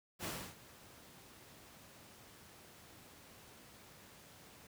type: noise with ADSR envelope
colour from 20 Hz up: pink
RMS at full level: -40 dBFS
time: 0.19-4.67 s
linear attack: 53 ms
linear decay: 300 ms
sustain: -18 dB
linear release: 3 ms
effects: high-pass 80 Hz 12 dB/octave